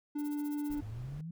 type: tone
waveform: triangle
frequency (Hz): 293.7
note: D4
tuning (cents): 0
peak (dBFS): -31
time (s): 0.15-0.81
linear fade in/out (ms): 10
type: noise with tremolo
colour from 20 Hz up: violet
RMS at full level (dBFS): -49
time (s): 0.18-0.79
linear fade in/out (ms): 10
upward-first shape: sine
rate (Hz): 15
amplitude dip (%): 100
type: noise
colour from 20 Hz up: brown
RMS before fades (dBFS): -48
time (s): 0.7-1.21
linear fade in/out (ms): 2
type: exponential sweep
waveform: sine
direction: up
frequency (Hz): 100.1 to 173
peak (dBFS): -39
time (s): 0.82-1.31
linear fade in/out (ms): 5
effects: none